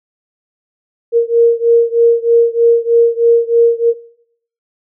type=beating tone pair; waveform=sine; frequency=465.1 / 468.3 Hz; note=A#4 / A#4; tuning=-4 / +8 cents; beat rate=3.2 Hz; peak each=-10 dBFS; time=1.12-3.94 s; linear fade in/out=50 ms; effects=noise-tail reverb RT60 0.7 s tail -20 dB re dry